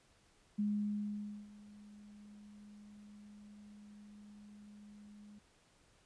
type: tone with ADSR envelope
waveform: sine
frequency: 207.5 Hz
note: G#3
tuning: 1 cent flat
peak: -31 dBFS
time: 0.58-5.39 s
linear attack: 14 ms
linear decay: 880 ms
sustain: -22 dB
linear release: 6 ms
effects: pink hiss -69 dBFS RMS until 6.05 s + resampled to 22050 Hz